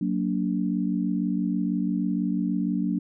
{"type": "chord", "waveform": "sine", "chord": "Gb augmented", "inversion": "none", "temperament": "just", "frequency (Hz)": [185, 231.2, 289.1], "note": ["Gb3", "Bb3", "D4"], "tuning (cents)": [0, -14, -27], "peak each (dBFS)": [-26, -28, -28], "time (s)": [0.01, 2.99], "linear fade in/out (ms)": 5, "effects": []}